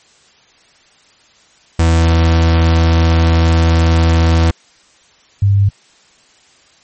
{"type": "tone pair in turn", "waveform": ["40% pulse", "sine"], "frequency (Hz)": [82.41, 99.83], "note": ["E2", "G2"], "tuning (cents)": [0, 32], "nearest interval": "minor third", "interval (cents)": 332, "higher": "second", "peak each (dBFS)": -7, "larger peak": "neither", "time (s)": [[1.79, 4.51], [5.42, 5.69]], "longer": "first", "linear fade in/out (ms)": 5, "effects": ["white hiss -49 dBFS RMS until 6.83 s", "MP3 32 kbps"]}